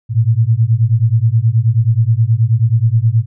sine beating tone pair, 109.1 / 118.5 Hz, A2 / A#2, -14 / +29 cents, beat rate 9.4 Hz, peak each -12 dBFS, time 0.09-3.26 s, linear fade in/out 50 ms, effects none

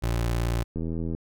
25% pulse tone, 58.1 Hz, A#1, 5 cents flat, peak -20 dBFS, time 0.02-0.64 s, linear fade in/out 20 ms
click train, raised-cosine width 3 ms, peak -19 dBFS, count 33, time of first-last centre 0.76-1.149 s, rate 82.3 Hz
effects none

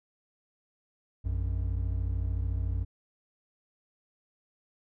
triangle tone pair together, 58.09 / 91.7 Hz, A#1 / F#2, -5 / -15 cents, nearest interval minor sixth, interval 790 cents, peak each -28 / -29 dBFS, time 1.24-2.85 s, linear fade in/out 20 ms, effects none

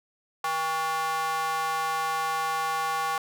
square tone with high-pass filter, 160 Hz, D#3, 49 cents sharp, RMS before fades -28 dBFS, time 0.44-3.18 s, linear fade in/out 2 ms, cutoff 960 Hz, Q 6.4, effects none

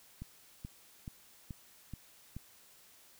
click train, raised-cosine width 5 ms, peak -30 dBFS, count 6, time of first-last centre 0.22-2.366 s, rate 2.33 Hz, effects white hiss -61 dBFS RMS until 3.19 s

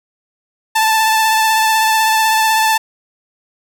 sawtooth tone with vibrato, 880 Hz, A5, in tune, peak -7 dBFS, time 0.75-2.78 s, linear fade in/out 10 ms, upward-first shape triangle, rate 16 Hz, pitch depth 24 cents each way, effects 8-bit

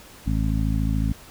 harmonic tone, 53.8 Hz, A1, 38 cents flat, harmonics 1 / 2 / 3 / 4 / 5, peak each -23 / -26 / -28 / -29 / -30 dBFS, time 0.26-1.13 s, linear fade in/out 10 ms, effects pink hiss -46 dBFS RMS until 1.3 s

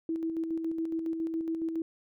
sine tone with tremolo, 326.3 Hz, E4, 18 cents flat, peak -28 dBFS, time 0.09-1.82 s, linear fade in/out 2 ms, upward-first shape square, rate 7.2 Hz, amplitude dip 40%, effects none

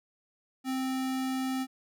square tone, 261.6 Hz, C4, in tune, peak -30 dBFS, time 0.64-1.67 s, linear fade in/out 50 ms, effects none

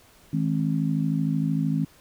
harmonic tone, 53.1 Hz, G#1, 39 cents sharp, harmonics 3 / 4 / 5, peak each -24 / -28 / -27 dBFS, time 0.33-1.85 s, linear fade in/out 5 ms, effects pink hiss -55 dBFS RMS until 2 s

